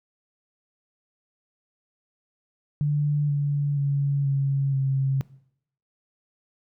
sine tone with pitch steps, 146.83 / 143.81 / 140.85 / 137.95 / 135.11 Hz, D3 / D3 / C#3 / C#3 / C#3, 0 / -36 / +28 / -8 / -44 cents, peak -20 dBFS, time 2.81-5.21 s, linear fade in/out 0 ms, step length 480 ms, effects noise-tail reverb RT60 0.7 s tail -20 dB re dry

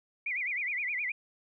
sine tone with vibrato, 2200 Hz, C#7, 14 cents flat, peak -30 dBFS, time 0.26-1.12 s, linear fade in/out 5 ms, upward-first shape sine, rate 9.6 Hz, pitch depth 200 cents each way, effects none

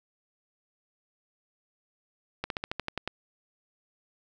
slowing click train, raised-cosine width 0.3 ms, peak -15 dBFS, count 9, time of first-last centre 2.44-3.076 s, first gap 62 ms, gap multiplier 1.07, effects none

